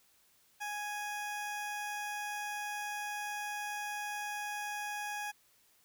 20% pulse tone, 830.6 Hz, G#5, in tune, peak -32 dBFS, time 0.6-5.32 s, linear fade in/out 20 ms, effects white hiss -68 dBFS RMS until 5.84 s

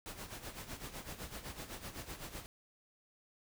pink noise with tremolo, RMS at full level -44 dBFS, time 0.06-2.46 s, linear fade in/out 0 ms, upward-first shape sine, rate 7.9 Hz, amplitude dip 70%, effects none

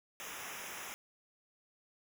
pink noise with comb filter, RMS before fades -45 dBFS, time 0.2-0.94 s, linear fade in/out 0 ms, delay 0.23 ms, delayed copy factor -1, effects none

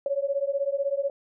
sine beating tone pair, 550 / 566 Hz, C#5 / C#5, -14 / +36 cents, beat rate 16 Hz, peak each -27 dBFS, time 0.06-1.1 s, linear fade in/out 2 ms, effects none

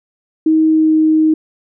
sine tone with pitch glide, 316.1 to 313.6 Hz, D#4 to D#4, +27 to +14 cents, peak -8 dBFS, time 0.46-1.34 s, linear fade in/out 5 ms, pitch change -13 cents, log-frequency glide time 0.67-0.93 s, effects none

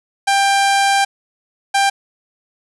sawtooth tone bursts at uneven times, 792 Hz, G5, 18 cents sharp, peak -8 dBFS, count 2, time 0.27-1.05 / 1.74-1.9 s, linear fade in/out 10 ms, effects resampled to 24000 Hz + 7-bit

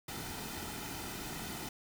pink noise with comb filter, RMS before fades -42 dBFS, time 0.08-1.69 s, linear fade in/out 5 ms, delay 1.8 ms, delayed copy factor -0.55, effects none

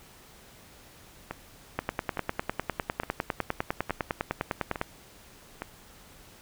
two click trains, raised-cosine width 0.5 ms, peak -18 / -12 dBFS, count 6 / 31, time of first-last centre 1.31-5.62 / 1.79-4.814 s, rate 1.16 / 9.92 Hz, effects pink hiss -53 dBFS RMS until 6.41 s

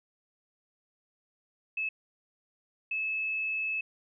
sine tone bursts at uneven times, 2600 Hz, E7, 24 cents flat, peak -29 dBFS, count 2, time 1.77-1.89 / 2.91-3.81 s, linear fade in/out 5 ms, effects none

